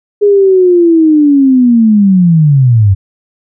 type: linear sweep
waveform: sine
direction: down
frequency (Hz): 415.3 to 92.6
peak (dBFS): -3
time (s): 0.21-2.95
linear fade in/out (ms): 20
effects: none